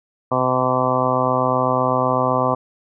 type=harmonic tone; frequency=127.9 Hz; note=C3; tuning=39 cents flat; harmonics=1 / 2 / 3 / 4 / 5 / 6 / 7 / 8 / 9; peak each=-26 / -25 / -29 / -23 / -23 / -26 / -26 / -23 / -23 dBFS; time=0.31-2.55 s; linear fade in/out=10 ms; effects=none